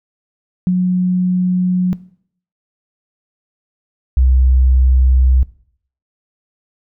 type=tone pair in turn; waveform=sine; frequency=181.8 / 64.28 Hz; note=F#3 / C2; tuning=-30 / -30 cents; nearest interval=octave + tritone; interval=1800 cents; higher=first; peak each=-10 / -8 dBFS; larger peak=second; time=0.67-1.93 / 4.17-5.43 s; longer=neither; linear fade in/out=0 ms; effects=noise-tail reverb RT60 0.6 s tail -19 dB re dry